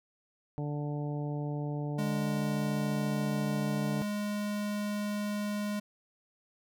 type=harmonic tone; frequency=146.83 Hz; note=D3; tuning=in tune; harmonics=1 / 2 / 3 / 4 / 5 / 6; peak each=-33 / -39 / -43 / -45 / -47 / -49 dBFS; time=0.58-4.02 s; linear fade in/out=0 ms
type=tone; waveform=square; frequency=207.2 Hz; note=G#3; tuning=4 cents flat; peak=-32 dBFS; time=1.98-5.8 s; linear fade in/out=10 ms
effects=none